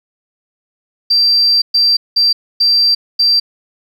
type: tone bursts at uneven times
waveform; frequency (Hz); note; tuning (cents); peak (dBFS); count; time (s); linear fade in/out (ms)
sine; 4700; D8; +1; -7; 5; 1.1-1.62 / 1.74-1.97 / 2.16-2.33 / 2.6-2.95 / 3.19-3.4; 10
effects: tanh soft clip ceiling -3 dBFS + 8-bit